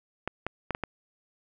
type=clicks; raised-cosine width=0.5 ms; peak=-15 dBFS; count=5; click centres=0.276 / 0.466 / 0.707 / 0.749 / 0.837 s; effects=none